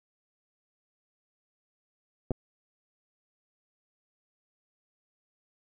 clicks, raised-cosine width 2 ms, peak -16 / -19 dBFS, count 2, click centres 2.308 / 2.316 s, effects none

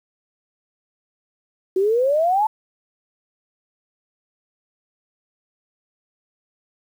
sine exponential sweep, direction up, 367.1 to 892 Hz, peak -15 dBFS, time 1.76-2.47 s, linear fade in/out 5 ms, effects 8-bit

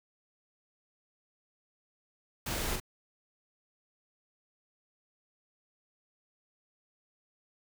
pink noise with echo, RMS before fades -35 dBFS, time 2.46-2.76 s, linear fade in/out 5 ms, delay 41 ms, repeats 1, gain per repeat -4 dB, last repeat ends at 2.801 s, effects none

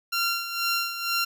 15% pulse tone with tremolo, 1378 Hz, F6, 24 cents flat, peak -16 dBFS, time 0.12-1.25 s, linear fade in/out 10 ms, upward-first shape sine, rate 2.1 Hz, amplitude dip 65%, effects none

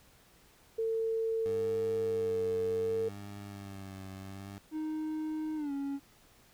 sine tone, 450 Hz, A4, 39 cents sharp, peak -29 dBFS, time 0.78-3.09 s, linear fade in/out 10 ms
20% pulse tone with vibrato, 98.4 Hz, G2, 7 cents sharp, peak -38 dBFS, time 1.46-4.58 s, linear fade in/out 0 ms, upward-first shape sine, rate 0.67 Hz, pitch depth 51 cents each way
triangle tone with pitch glide, 311.1 to 278.8 Hz, D#4 to C#4, 0 to +10 cents, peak -31 dBFS, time 4.71-6 s, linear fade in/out 50 ms, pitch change -190 cents, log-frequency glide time 5.56-5.72 s
effects pink hiss -62 dBFS RMS until 6.53 s

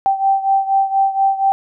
sine beating tone pair, 779 / 783.2 Hz, G5 / G5, -11 / -2 cents, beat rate 4.2 Hz, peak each -14 / -18 dBFS, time 0.06-1.52 s, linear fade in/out 0 ms, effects none

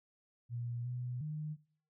sine tone with pitch steps, 119.5 / 123.8 / 152.6 Hz, A#2 / B2 / D#3, +43 / +5 / -33 cents, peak -37 dBFS, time 0.49-1.57 s, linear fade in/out 50 ms, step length 360 ms, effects noise-tail reverb RT60 0.5 s tail -19 dB re dry

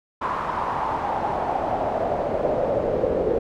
brown noise with band-pass filter sweep, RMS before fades -24 dBFS, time 0.21-3.39 s, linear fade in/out 10 ms, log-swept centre 1100 to 470 Hz, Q 4.5, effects none

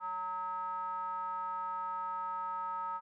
triangle ring-modulated tone, 180 Hz, F#3, 47 cents flat, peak -30 dBFS, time 0-3.01 s, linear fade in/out 50 ms, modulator 1100 Hz, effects none

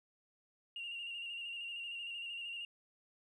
sine tone with vibrato, 2794 Hz, F7, in tune, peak -40 dBFS, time 0.76-2.65 s, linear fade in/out 2 ms, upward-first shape square, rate 13 Hz, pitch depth 30 cents each way, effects tanh soft clip ceiling -36 dBFS + 13-bit

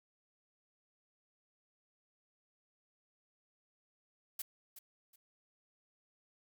blue noise with echo, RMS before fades -40 dBFS, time 4.39-4.42 s, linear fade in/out 5 ms, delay 370 ms, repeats 2, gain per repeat -12 dB, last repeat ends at 5.16 s, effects none

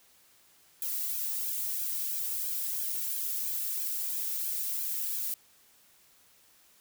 violet noise with flanger, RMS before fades -33 dBFS, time 0.82-5.34 s, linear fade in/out 2 ms, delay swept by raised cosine 1.2 to 2.3 ms, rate 3 Hz, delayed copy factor +1, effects white hiss -62 dBFS RMS until 6.8 s

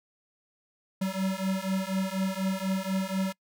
square beating tone pair, 188.8 / 192.9 Hz, F#3 / G3, +35 / -28 cents, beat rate 4.1 Hz, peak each -31 / -31 dBFS, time 1.01-3.33 s, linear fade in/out 10 ms, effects noise-tail reverb RT60 0.1 s tail -24 dB re dry

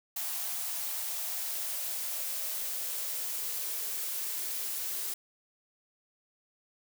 blue noise with high-pass filter sweep, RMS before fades -35 dBFS, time 0.16-5.14 s, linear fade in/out 5 ms, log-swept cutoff 770 to 340 Hz, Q 2.8, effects none

